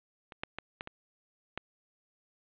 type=clicks; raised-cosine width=0.3 ms; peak=-29 / -17 / -20 / -20 / -24 / -18 dBFS; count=6; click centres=0.322 / 0.435 / 0.586 / 0.809 / 0.874 / 1.576 s; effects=resampled to 8000 Hz + 8-bit